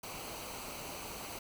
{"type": "noise with comb filter", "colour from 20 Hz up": "pink", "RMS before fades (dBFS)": -44, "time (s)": [0.03, 1.39], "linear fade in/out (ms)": 5, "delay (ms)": 0.57, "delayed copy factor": -0.55, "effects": []}